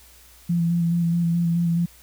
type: tone with vibrato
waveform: sine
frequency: 170 Hz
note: F3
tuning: 46 cents flat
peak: -18 dBFS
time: 0.49-1.86 s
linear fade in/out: 10 ms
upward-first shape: square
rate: 4.7 Hz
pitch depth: 19 cents each way
effects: added 60 Hz sine -53 dBFS peak until 2.02 s + white hiss -51 dBFS RMS until 2.02 s

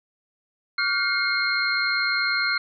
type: tone cluster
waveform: sine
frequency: 1143 / 1414 / 1534 / 2154 / 4189 Hz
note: D6 / F6 / G6 / C7 / C8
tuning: -47 / +21 / -38 / +50 / +1 cents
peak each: -33 / -25 / -32 / -25 / -27 dBFS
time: 0.78-2.58 s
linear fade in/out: 5 ms
effects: none

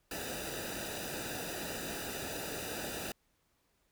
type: noise with comb filter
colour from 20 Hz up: pink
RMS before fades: -40 dBFS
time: 0.11-3.12 s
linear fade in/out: 2 ms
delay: 0.92 ms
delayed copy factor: -0.8
effects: pink hiss -75 dBFS RMS until 3.91 s

